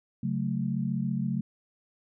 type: chord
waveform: sine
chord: F# minor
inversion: second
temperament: equal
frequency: 138.59 / 185 / 220 Hz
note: C#3 / F#3 / A3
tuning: 0 / 0 / 0 cents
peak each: -31 dBFS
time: 0.23-1.41 s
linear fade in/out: 5 ms
effects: none